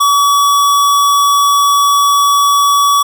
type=tone; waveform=square; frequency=1138 Hz; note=C#6; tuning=45 cents sharp; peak=-8 dBFS; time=0-3.03 s; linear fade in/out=10 ms; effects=none